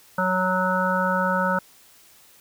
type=harmonic tone; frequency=185 Hz; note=F#3; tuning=in tune; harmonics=1 / 3 / 5 / 7 / 8; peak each=-26 / -26 / -26 / -26 / -26 dBFS; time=0.18-1.59 s; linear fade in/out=5 ms; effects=white hiss -53 dBFS RMS until 2.4 s